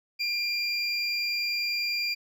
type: tone pair together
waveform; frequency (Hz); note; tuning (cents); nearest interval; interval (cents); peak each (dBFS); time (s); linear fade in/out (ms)
triangle; 2390 / 4780; D7 / D8; +30 / +30; octave; 1200; -28; 0.19-2.15; 20
effects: none